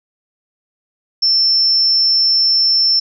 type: tone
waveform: sine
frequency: 5360 Hz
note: E8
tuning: 28 cents sharp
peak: -10 dBFS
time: 1.22-3 s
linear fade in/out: 10 ms
effects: none